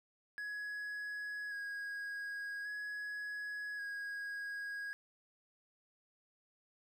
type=tone with vibrato; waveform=triangle; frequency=1661.2 Hz; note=G#6; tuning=in tune; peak=-38 dBFS; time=0.38-4.93 s; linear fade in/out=0 ms; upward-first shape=square; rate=0.44 Hz; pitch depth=16 cents each way; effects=none